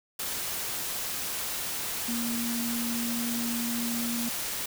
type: tone in noise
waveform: sine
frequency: 235 Hz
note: A#3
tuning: 14 cents sharp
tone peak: -30 dBFS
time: 2.08-4.29 s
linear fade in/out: 5 ms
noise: white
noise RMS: -33 dBFS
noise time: 0.19-4.66 s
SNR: 0 dB
effects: none